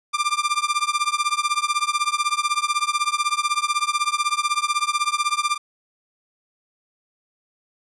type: tone with tremolo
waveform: sawtooth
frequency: 1190 Hz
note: D6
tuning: 22 cents sharp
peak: -12 dBFS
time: 0.13-5.58 s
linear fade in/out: 20 ms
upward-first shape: triangle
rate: 16 Hz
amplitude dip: 100%
effects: resampled to 24000 Hz